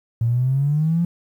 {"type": "exponential sweep", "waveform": "triangle", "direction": "up", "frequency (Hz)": [113.4, 174.61], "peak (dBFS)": -12, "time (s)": [0.21, 1.05], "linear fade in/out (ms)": 5, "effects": ["tanh soft clip ceiling -14 dBFS", "9-bit"]}